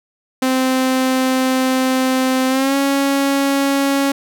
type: tone with pitch glide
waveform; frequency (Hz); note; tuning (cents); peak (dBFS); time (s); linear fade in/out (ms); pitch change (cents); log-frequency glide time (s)
sawtooth; 259.7 to 276.7; C4 to C#4; -13 to -3; -10; 0.42-4.12; 5; +110; 2.48-2.76
effects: none